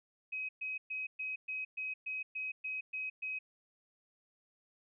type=tone bursts; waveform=sine; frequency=2534 Hz; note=D#7; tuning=31 cents sharp; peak=-36 dBFS; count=11; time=0.32-3.39 s; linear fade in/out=10 ms; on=170 ms; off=120 ms; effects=none